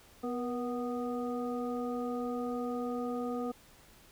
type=harmonic tone with a mistuned harmonic; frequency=246.9 Hz; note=B3; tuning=in tune; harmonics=1 / 2 / 3 / 5; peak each=-35 / -37 / -42 / -44 dBFS; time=0.23-3.52 s; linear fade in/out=10 ms; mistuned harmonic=2; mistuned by=-46 cents; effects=pink hiss -59 dBFS RMS until 4.11 s